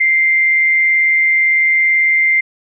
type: tone with amplitude modulation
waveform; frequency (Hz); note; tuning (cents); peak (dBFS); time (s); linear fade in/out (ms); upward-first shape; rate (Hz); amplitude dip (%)
sine; 2093; C7; 0; -8; 0-2.41; 10; sine; 158; 30
effects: none